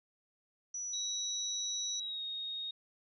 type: tone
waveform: sine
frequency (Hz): 5900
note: F#8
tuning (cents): -6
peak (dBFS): -37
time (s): 0.74-2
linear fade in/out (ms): 5
type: tone with pitch glide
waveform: sine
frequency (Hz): 3883 to 3731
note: B7 to A#7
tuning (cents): -30 to +1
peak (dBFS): -37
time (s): 0.93-2.71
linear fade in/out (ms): 5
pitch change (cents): -69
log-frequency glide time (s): 1.99-2.22
effects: none